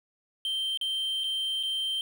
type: tone with dropouts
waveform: triangle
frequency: 3136 Hz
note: G7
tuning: in tune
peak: -26 dBFS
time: 0.45-2.01 s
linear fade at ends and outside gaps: 1 ms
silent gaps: 0.774-0.812 / 1.237-1.241 / 1.629-1.634 s
effects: 9-bit